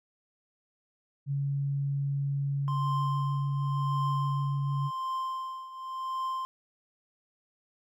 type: tone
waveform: sine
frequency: 140 Hz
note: C#3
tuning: 18 cents sharp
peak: -27 dBFS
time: 1.26-4.91 s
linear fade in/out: 50 ms
type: tone with tremolo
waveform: triangle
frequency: 1046.5 Hz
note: C6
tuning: in tune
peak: -27 dBFS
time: 2.68-6.45 s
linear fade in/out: 0 ms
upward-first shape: triangle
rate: 0.91 Hz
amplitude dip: 80%
effects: none